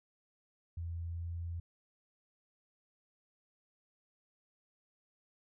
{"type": "tone with pitch glide", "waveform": "sine", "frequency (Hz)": [84.4, 84.99], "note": ["E2", "F2"], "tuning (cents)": [41, -47], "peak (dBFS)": -37, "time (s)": [0.77, 1.6], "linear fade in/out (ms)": 5, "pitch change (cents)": 12, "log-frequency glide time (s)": [1.07, 1.27], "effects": []}